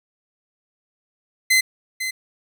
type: tone with echo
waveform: sawtooth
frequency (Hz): 2052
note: C7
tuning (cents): -34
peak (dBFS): -10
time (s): 1.5-1.61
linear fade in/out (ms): 10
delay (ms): 500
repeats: 1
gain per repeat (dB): -10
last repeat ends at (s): 2.11
effects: none